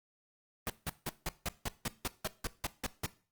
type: noise bursts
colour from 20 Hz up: pink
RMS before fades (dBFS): -35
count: 13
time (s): 0.67-3.061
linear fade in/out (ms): 0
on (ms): 27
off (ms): 170
effects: noise-tail reverb RT60 0.4 s tail -18 dB re dry + Opus 32 kbps